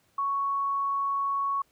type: tone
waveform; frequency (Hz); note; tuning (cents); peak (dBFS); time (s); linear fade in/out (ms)
sine; 1111; C#6; +4; -25; 0.18-1.62; 5
effects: pink hiss -67 dBFS RMS until 1.71 s + high-pass 60 Hz 12 dB/octave